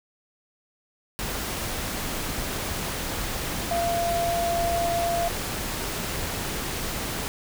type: tone in noise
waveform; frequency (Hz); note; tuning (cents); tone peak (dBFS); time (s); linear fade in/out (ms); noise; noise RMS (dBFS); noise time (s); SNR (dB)
sine; 685; F5; -34; -23; 3.71-5.28; 0; pink; -30; 1.19-7.28; +4
effects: none